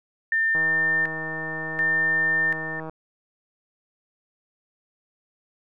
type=tone with tremolo; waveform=sine; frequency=1800 Hz; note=A6; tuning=39 cents sharp; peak=-19 dBFS; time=0.32-2.8 s; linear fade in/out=2 ms; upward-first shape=square; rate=0.68 Hz; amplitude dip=70%
type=click train; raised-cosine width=1 ms; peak=-22 dBFS; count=374; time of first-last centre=0.55-2.896 s; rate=159 Hz
effects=none